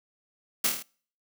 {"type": "noise with echo", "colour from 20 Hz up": "white", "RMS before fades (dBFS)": -23, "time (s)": [0.64, 0.67], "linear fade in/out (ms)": 5, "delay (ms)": 26, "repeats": 6, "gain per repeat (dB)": -3, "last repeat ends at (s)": 0.826, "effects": ["noise-tail reverb RT60 0.5 s tail -26 dB re dry"]}